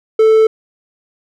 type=tone; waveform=triangle; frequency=440 Hz; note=A4; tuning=in tune; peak=-4 dBFS; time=0.19-0.47 s; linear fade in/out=5 ms; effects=none